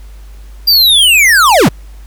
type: linear sweep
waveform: square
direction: down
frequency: 4808 to 90.6 Hz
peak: -5 dBFS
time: 0.67-1.69 s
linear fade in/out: 10 ms
effects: added 50 Hz sine -29 dBFS peak until 2.06 s + pink hiss -46 dBFS RMS until 2.06 s